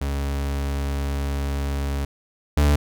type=tone pair in turn; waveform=40% pulse; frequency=69.9 / 72.86 Hz; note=C#2 / D2; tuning=+15 / -13 cents; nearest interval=minor second; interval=72 cents; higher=second; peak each=-22 / -14 dBFS; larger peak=second; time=0.01-2.05 / 2.57-2.76 s; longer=first; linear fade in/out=5 ms; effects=none